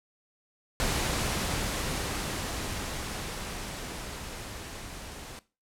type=noise with level ramp; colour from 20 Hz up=pink; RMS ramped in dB=-28 to -43 dBFS; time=0.8-5.39 s; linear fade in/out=0 ms; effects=noise-tail reverb RT60 0.3 s tail -18 dB re dry + low-pass 11000 Hz 12 dB/octave